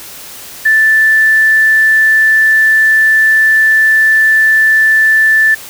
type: tone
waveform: sine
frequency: 1760 Hz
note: A6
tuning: in tune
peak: -5 dBFS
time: 0.65-5.55 s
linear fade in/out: 10 ms
effects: white hiss -30 dBFS RMS until 5.69 s